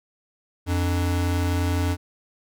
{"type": "tone pair together", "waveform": "square", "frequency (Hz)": [87.8, 294.8], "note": ["F2", "D4"], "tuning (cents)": [10, 7], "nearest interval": "octave + major sixth", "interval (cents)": 2097, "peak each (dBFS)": [-22, -30], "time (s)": [0.66, 1.97], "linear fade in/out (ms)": 50, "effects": []}